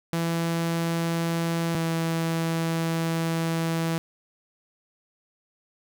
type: tone pair in turn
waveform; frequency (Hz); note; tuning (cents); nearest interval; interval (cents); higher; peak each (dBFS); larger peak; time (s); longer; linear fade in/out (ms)
sawtooth; 166.9 / 164.51; E3 / E3; +22 / -3; unison; 25; first; -20; neither; 0.13-1.75 / 1.75-3.98; second; 0
effects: none